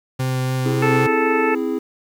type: tone with vibrato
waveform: 40% pulse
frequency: 129.3 Hz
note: C3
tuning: 20 cents flat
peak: -18 dBFS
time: 0.19-1.07 s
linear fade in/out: 10 ms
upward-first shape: sine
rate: 3.6 Hz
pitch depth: 8 cents each way
type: chord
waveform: triangle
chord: C augmented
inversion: none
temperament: equal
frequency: 261.6 / 329.6 / 415.3 Hz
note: C4 / E4 / G#4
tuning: 0 / 0 / 0 cents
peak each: -22 dBFS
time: 0.65-1.79 s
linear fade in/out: 10 ms
type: harmonic tone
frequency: 438.8 Hz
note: A4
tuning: 5 cents flat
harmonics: 1 / 2 / 3 / 4 / 5 / 6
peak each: -20 / -23 / -25 / -26 / -27 / -28 dBFS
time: 0.82-1.55 s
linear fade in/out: 5 ms
effects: 8-bit